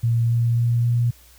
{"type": "tone with pitch steps", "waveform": "sine", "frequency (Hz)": [116.54, 117.49, 118.44, 119.4], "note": ["A#2", "A#2", "A#2", "A#2"], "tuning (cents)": [0, 14, 28, 42], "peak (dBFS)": -16, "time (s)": [0.03, 1.11], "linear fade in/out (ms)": 10, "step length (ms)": 270, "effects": ["added 60 Hz sine -51 dBFS peak until 1.38 s", "white hiss -52 dBFS RMS until 1.38 s"]}